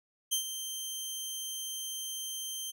15% pulse tone with ADSR envelope, 3136 Hz, G7, in tune, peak -19 dBFS, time 0.31-2.72 s, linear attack 19 ms, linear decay 100 ms, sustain -10 dB, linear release 24 ms, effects none

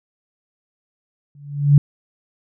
sine tone with exponential growth, 143.7 Hz, D3, 37 cents flat, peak -4 dBFS, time 1.35-1.78 s, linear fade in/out 2 ms, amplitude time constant 93 ms, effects none

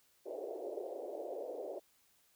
pink band-pass noise, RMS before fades -43 dBFS, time 0.25-1.8 s, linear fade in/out 20 ms, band 360 to 670 Hz, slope 48 dB/octave, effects white hiss -71 dBFS RMS until 2.35 s

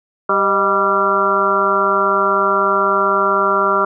harmonic tone with a mistuned harmonic, 196 Hz, G3, in tune, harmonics 1 / 2 / 3 / 4 / 5 / 6 / 7, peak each -28 / -20 / -21 / -28 / -21 / -17 / -17 dBFS, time 0.29-3.85 s, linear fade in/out 5 ms, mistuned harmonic 3, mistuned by +78 cents, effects none

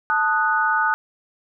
sine chord, D# diminished, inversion second, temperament equal, 880 / 1244.5 / 1480 Hz, A5 / D#6 / F#6, 0 / 0 / 0 cents, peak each -22 / -22 / -20 dBFS, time 0.1-0.94 s, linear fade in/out 0 ms, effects none

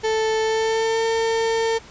35% pulse tone with pitch glide, 440 to 452.6 Hz, A4 to A4, 0 to +49 cents, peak -17 dBFS, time 0.03-1.79 s, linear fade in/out 20 ms, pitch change +49 cents, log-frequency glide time 0.41-1.04 s, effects pink hiss -44 dBFS RMS until 1.9 s + resampled to 16000 Hz

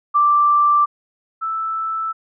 sine tone pair in turn, 1174.7 / 1318.7 Hz, D6 / E6, 0 / 0 cents, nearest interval major second, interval 200 cents, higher second, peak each -11 / -20 dBFS, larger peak first, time 0.14-0.86 / 1.41-2.13 s, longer neither, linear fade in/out 20 ms, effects none

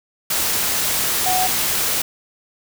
sine tone in noise, 740 Hz, F#5, in tune, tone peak -18 dBFS, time 1.26-1.47 s, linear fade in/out 5 ms, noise white, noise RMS -20 dBFS, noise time 0.3-2.02 s, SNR -1 dB, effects none

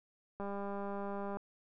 click train, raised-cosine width 1 ms, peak -28 dBFS, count 195, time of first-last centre 0.4-1.37 s, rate 200 Hz, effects none

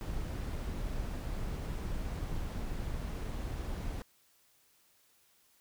brown noise, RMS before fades -37 dBFS, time 0.01-4.02 s, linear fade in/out 0 ms, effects white hiss -68 dBFS RMS until 5.6 s

